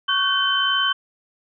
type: tone cluster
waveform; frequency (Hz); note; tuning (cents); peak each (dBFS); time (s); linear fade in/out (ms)
sine; 1113 / 1484 / 1545 / 3070; C#6 / F#6 / G6 / G7; +7 / +5 / -26 / -37; -24 / -29 / -23 / -20; 0.08-0.93; 10
effects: none